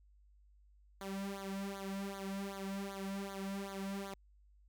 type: tone with flanger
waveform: sawtooth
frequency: 196 Hz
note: G3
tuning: in tune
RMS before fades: -42 dBFS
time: 1.01-4.14 s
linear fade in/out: 0 ms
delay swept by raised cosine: 0.37 to 2.47 ms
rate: 2.6 Hz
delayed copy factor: -1
effects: added 50 Hz sine -62 dBFS peak until 4.68 s